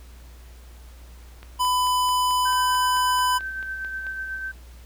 click train, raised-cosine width 0.3 ms, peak -26 dBFS, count 13, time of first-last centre 1.43-4.067 s, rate 4.55 Hz
square tone, 1000 Hz, B5, 21 cents sharp, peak -20 dBFS, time 1.59-3.39 s, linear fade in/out 20 ms
sine tone with tremolo, 1549 Hz, G6, 21 cents flat, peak -27 dBFS, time 2.45-4.52 s, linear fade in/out 10 ms, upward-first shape sine, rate 8.1 Hz, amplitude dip 35%
effects added 60 Hz sine -42 dBFS peak until 4.85 s + pink hiss -53 dBFS RMS until 4.85 s

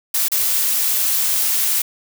blue noise with dropouts, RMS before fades -18 dBFS, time 0.14-1.82 s, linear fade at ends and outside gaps 5 ms, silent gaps 0.284-0.317 s, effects none

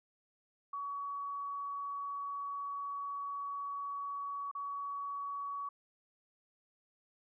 sine tone with dropouts, 1129 Hz, C#6, 31 cents sharp, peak -37 dBFS, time 0.73-5.69 s, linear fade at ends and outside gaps 5 ms, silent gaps 4.514-4.55 s, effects none

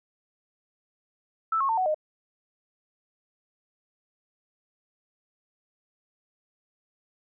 sine tone with pitch steps, 1318.5 / 1089.7 / 900.6 / 744.3 / 615.1 Hz, E6 / C#6 / A5 / F#5 / D#5, 0 / -30 / +40 / +10 / -20 cents, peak -22 dBFS, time 1.52-1.945 s, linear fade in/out 5 ms, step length 85 ms, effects none

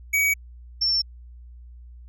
square / sine tone pair in turn, 2264 / 5408 Hz, C#7 / E8, +36 / +43 cents, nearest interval octave + minor third, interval 1507 cents, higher second, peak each -19 / -19 dBFS, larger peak neither, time 0.13-0.34 / 0.81-1.02 s, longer neither, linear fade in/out 10 ms, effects added 60 Hz sine -41 dBFS peak until 2.08 s

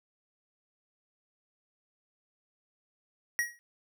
square tone with exponential decay, 1899 Hz, A#6, 32 cents sharp, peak -24 dBFS, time 3.39-3.59 s, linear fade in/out 0 ms, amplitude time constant 43 ms, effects none

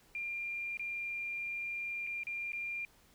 sine tone with dropouts, 2393 Hz, D7, 32 cents sharp, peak -36 dBFS, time 0.15-2.85 s, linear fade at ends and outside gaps 1 ms, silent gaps 0.771-0.795 / 2.067-2.071 / 2.234-2.269 / 2.52-2.532 s, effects pink hiss -65 dBFS RMS until 3.14 s

